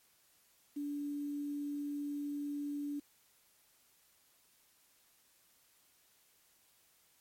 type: tone with quantisation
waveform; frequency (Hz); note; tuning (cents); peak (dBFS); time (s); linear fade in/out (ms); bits
sine; 289; D4; -28; -36; 0.76-3; 10; 10
effects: white hiss -69 dBFS RMS until 7.2 s + MP3 64 kbps